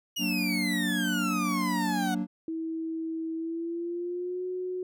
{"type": "exponential sweep", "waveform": "30% pulse", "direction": "down", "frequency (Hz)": [2919, 726], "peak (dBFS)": -27, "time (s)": [0.16, 2.15], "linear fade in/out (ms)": 10}
{"type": "chord", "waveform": "triangle", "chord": "Gb augmented", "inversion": "none", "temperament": "equal", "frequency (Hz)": [185, 233.1, 293.7], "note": ["Gb3", "Bb3", "D4"], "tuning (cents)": [0, 0, 0], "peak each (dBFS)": [-29, -30, -30], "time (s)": [0.18, 2.27], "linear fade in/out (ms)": 50}
{"type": "tone with pitch glide", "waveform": "sine", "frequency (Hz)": [324.3, 366.1], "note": ["E4", "F#4"], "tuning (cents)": [-28, -18], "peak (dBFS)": -30, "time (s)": [2.48, 4.83], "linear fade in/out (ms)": 2, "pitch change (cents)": 210, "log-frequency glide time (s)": [3.35, 4.45]}
{"effects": []}